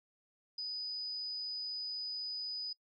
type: tone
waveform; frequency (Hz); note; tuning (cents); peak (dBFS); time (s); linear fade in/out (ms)
sine; 4978; D#8; 0; -37; 0.58-2.73; 5
effects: noise-tail reverb RT60 0.1 s tail -25 dB re dry